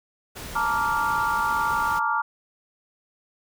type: noise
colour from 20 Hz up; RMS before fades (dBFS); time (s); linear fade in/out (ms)
pink; -37; 0.35-2; 20
type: chord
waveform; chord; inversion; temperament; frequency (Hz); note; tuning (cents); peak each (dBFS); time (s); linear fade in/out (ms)
sine; Bb major seventh; third; just; 874.1 / 932.3 / 1165.4 / 1398.5; A5 / Bb5 / D6 / F6; -12 / 0 / -14 / +2; -28 / -27 / -26 / -26; 0.55-2.22; 10
effects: none